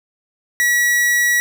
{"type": "tone", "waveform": "45% pulse", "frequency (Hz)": 1930, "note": "B6", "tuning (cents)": -40, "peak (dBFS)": -13, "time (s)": [0.6, 1.4], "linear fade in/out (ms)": 0, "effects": []}